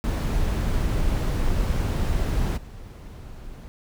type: noise with level steps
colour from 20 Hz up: brown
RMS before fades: -23 / -39 dBFS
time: 0.04-3.68 s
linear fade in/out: 0 ms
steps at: 2.56 s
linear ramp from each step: 20 ms
effects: none